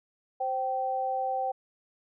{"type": "tone pair together", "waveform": "sine", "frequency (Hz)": [523.3, 774.8], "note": ["C5", "G5"], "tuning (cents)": [0, -20], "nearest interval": "perfect fifth", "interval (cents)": 680, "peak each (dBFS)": [-33, -28], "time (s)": [0.4, 1.52], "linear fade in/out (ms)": 10, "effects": []}